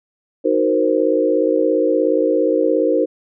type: chord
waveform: sine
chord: C half-diminished seventh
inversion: first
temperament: equal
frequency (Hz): 311.1 / 370 / 466.2 / 523.3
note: Eb4 / Gb4 / Bb4 / C5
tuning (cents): 0 / 0 / 0 / 0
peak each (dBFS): -19 / -21 / -18 / -18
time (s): 0.44-3.06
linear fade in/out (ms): 20
effects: none